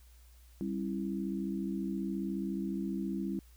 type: chord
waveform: sine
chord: C# diminished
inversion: second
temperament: equal with one note detuned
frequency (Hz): 196 / 270.5 / 329.6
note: G3 / C#4 / E4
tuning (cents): 0 / -42 / 0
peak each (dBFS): -35 / -39 / -38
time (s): 0.61-3.39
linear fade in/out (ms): 0
effects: added 60 Hz sine -55 dBFS peak until 3.56 s + white hiss -66 dBFS RMS until 3.56 s